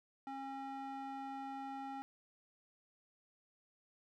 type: tone with band-pass filter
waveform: square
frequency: 271.2 Hz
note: C#4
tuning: 38 cents flat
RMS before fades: -45 dBFS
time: 0.27-2.02 s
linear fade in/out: 0 ms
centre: 810 Hz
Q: 1.6
effects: none